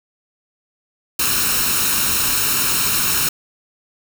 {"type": "noise with comb filter", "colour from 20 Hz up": "white", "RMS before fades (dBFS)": -18, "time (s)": [1.19, 3.29], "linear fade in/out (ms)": 5, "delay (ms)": 0.74, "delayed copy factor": 0.65, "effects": []}